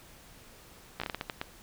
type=slowing click train; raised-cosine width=0.3 ms; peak=-17 dBFS; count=9; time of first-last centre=1-1.414 s; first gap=15 ms; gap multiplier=1.34; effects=pink hiss -54 dBFS RMS until 1.62 s